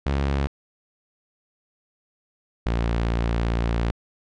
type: tone pair in turn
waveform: sawtooth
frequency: 69.3 / 57.6 Hz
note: C#2 / A#1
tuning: 0 / -20 cents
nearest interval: minor third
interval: 320 cents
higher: first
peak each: -17 dBFS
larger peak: neither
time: 0.06-0.47 / 2.66-3.91 s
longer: second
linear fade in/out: 0 ms
effects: low-pass 4000 Hz 12 dB/octave